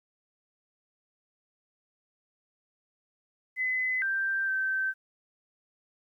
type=tone with pitch steps; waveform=sine; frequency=2023 / 1573 / 1549 Hz; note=B6 / G6 / G6; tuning=+41 / +6 / -21 cents; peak=-26 dBFS; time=3.56-4.94 s; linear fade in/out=50 ms; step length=460 ms; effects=11-bit